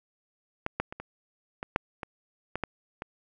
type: clicks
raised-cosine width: 0.5 ms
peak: -14 / -12 / -23 / -23 / -19 / -8 / -20 / -16 / -14 / -20 dBFS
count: 10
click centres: 0.664 / 0.8 / 0.925 / 1 / 1.629 / 1.761 / 2.032 / 2.556 / 2.637 / 3.021 s
effects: none